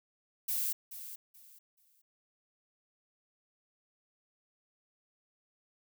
violet noise with echo, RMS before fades -33 dBFS, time 0.48-0.73 s, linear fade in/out 10 ms, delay 430 ms, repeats 3, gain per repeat -12 dB, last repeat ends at 2.02 s, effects none

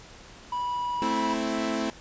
triangle tone with pitch glide, 980 to 972.7 Hz, B5 to B5, -14 to -27 cents, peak -25 dBFS, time 0.52-1.34 s, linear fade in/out 5 ms, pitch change -13 cents, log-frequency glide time 0.63-1.06 s
sawtooth chord, A minor, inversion none, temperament equal, 220 / 261.6 / 329.6 Hz, A3 / C4 / E4, 0 / 0 / 0 cents, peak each -27 dBFS, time 1.02-1.9 s, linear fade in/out 0 ms
effects pink hiss -48 dBFS RMS until 2 s + resampled to 16000 Hz

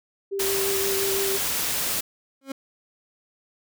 sine tone with vibrato, 392 Hz, G4, in tune, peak -25 dBFS, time 0.31-1.38 s, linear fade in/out 20 ms, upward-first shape sine, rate 5.8 Hz, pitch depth 14 cents each way
white noise, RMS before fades -26 dBFS, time 0.39-2.01 s, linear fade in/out 10 ms
30% pulse tone with exponential growth, 270.7 Hz, C#4, 41 cents flat, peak -24 dBFS, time 2.41-2.52 s, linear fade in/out 5 ms, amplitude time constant 22 ms
effects none

